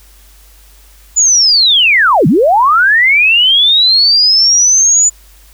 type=linear two-way sweep; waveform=sine; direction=down then up; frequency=7040 to 133 to 7040 Hz; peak=-5 dBFS; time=1.16-5.1 s; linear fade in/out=20 ms; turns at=2.27 s; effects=added 50 Hz sine -40 dBFS peak until 5.53 s + white hiss -45 dBFS RMS until 5.53 s